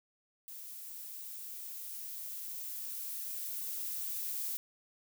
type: noise with level ramp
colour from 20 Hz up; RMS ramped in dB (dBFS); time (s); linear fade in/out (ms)
violet; -47 to -37; 0.48-4.57; 0
effects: none